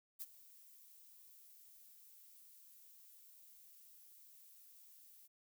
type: noise with ADSR envelope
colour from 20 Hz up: violet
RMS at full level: -44 dBFS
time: 0.19-5.28 s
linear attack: 25 ms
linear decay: 37 ms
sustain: -18 dB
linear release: 23 ms
effects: none